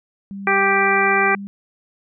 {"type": "tone with pitch glide", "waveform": "sine", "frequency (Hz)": [197.5, 199.45], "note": ["G3", "G3"], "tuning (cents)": [13, 30], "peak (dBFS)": -28, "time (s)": [0.31, 1.47], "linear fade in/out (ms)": 0, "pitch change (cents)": 17, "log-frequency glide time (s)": [0.9, 1.27]}
{"type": "harmonic tone", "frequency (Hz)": 392.7, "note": "G4", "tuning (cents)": 3, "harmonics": [1, 2, 3, 4, 5, 6], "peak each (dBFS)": [-21, -21, -21, -21, -21, -21], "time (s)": [0.47, 1.35], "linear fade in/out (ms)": 2}
{"effects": []}